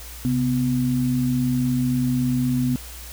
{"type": "tone pair together", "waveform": "sine", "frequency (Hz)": [133, 249.2], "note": ["C3", "B3"], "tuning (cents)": [29, 16], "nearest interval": "major seventh", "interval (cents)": 1087, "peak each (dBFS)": [-23, -20], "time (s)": [0.25, 2.76], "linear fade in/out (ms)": 0, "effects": ["added 60 Hz sine -38 dBFS peak until 3.12 s", "white hiss -40 dBFS RMS until 3.12 s"]}